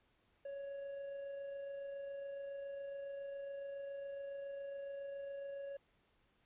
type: tone with amplitude modulation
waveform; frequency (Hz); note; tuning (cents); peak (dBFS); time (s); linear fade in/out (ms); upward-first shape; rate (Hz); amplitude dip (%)
triangle; 557; C#5; +8; -40; 0.45-5.77; 5; sine; 27.2; 25
effects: pink hiss -75 dBFS RMS until 6.45 s + resampled to 8000 Hz